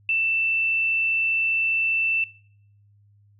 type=tone; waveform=sine; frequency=2665 Hz; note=E7; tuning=18 cents sharp; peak=-19 dBFS; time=0.09-2.24 s; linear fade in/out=2 ms; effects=noise-tail reverb RT60 0.7 s tail -24 dB re dry + added 102 Hz sine -54 dBFS peak until 3.39 s